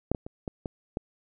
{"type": "clicks", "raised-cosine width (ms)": 2, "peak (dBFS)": [-10, -18, -25, -19, -19, -16], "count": 6, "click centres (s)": [0.116, 0.148, 0.265, 0.478, 0.658, 0.971], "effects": []}